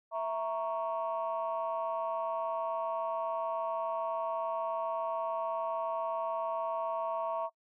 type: chord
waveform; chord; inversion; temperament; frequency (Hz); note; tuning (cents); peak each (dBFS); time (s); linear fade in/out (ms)
sine; A# diminished; second; equal; 659.3 / 932.3 / 1108.7; E5 / A#5 / C#6; 0 / 0 / 0; -33 / -36 / -37; 0.11-7.5; 50
effects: noise-tail reverb RT60 0.1 s tail -26 dB re dry + tanh soft clip ceiling -24 dBFS